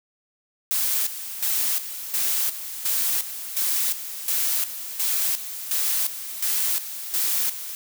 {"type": "noise with tremolo", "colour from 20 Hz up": "blue", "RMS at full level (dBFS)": -23, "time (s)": [0.71, 7.75], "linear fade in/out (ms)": 0, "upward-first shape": "square", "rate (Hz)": 1.4, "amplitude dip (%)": 70, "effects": []}